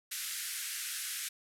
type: band-pass noise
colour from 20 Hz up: white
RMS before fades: -39 dBFS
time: 0.11-1.29 s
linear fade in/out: 10 ms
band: 1400 to 13000 Hz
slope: 48 dB/octave
effects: none

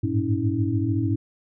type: tone cluster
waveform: sine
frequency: 99.5 / 106.1 / 113.2 / 278.4 / 321.2 Hz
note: G2 / G#2 / A2 / C#4 / E4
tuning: +26 / +38 / +50 / +8 / -45 cents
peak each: -27 dBFS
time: 0.03-1.16 s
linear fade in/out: 10 ms
effects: none

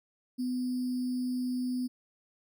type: tone with sample-and-hold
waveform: sine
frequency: 250.9 Hz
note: B3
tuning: 28 cents sharp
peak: -29 dBFS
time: 0.38-1.88 s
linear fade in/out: 20 ms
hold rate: 4900 Hz
effects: none

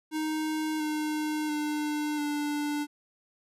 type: tone with pitch steps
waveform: square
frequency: 311.1 / 305.4 / 299.8 / 294.3 Hz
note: D#4 / D#4 / D4 / D4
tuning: 0 / -32 / +36 / +4 cents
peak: -29 dBFS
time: 0.11-2.87 s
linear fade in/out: 50 ms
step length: 690 ms
effects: resampled to 32000 Hz

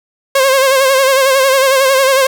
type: tone with vibrato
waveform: sawtooth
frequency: 535 Hz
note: C5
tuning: 38 cents sharp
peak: -4 dBFS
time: 0.35-2.27 s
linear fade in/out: 5 ms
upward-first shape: sine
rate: 11 Hz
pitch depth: 57 cents each way
effects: none

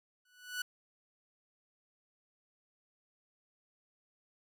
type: tone with exponential growth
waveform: sawtooth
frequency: 1480 Hz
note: F#6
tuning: in tune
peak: -29 dBFS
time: 0.25-0.62 s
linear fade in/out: 5 ms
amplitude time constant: 79 ms
effects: none

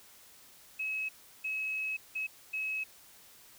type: tone bursts at uneven times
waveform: sine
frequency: 2569 Hz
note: E7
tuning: 45 cents flat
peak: -32 dBFS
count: 4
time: 0.79-1.09 / 1.44-1.97 / 2.15-2.27 / 2.53-2.84 s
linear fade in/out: 10 ms
effects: white hiss -57 dBFS RMS until 3.58 s

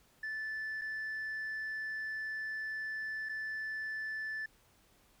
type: tone with dropouts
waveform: sine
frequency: 1751 Hz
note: A6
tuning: 9 cents flat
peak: -34 dBFS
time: 0.23-4.46 s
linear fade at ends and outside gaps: 5 ms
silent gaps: 0.813-0.817 / 3.289-3.293 s
effects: tanh soft clip ceiling -35 dBFS + pink hiss -67 dBFS RMS until 5.2 s

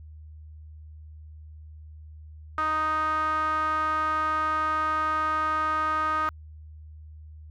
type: tone with band-pass filter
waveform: sawtooth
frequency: 311.1 Hz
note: D#4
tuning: in tune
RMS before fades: -26 dBFS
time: 2.58-6.29 s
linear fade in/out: 0 ms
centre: 1300 Hz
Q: 8
effects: added 77 Hz sine -42 dBFS peak until 7.5 s

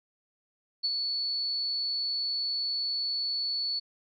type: tone with ADSR envelope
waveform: sine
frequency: 4435 Hz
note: C#8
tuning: in tune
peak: -24 dBFS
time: 0.83-3.8 s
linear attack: 19 ms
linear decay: 38 ms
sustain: -4 dB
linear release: 17 ms
effects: none

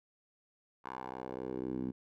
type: tone with band-pass filter sweep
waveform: 10% pulse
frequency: 64.1 Hz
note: C2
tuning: 35 cents flat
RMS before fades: -40 dBFS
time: 0.84-1.92 s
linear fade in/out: 20 ms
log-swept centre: 1100 to 240 Hz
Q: 2.2
effects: none

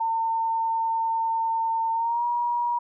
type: tone with pitch glide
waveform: sine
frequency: 905 to 956.6 Hz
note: A5 to A#5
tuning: +48 to +44 cents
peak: -22 dBFS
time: 0-2.79 s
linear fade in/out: 10 ms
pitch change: +96 cents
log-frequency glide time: 1.93-2.25 s
effects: none

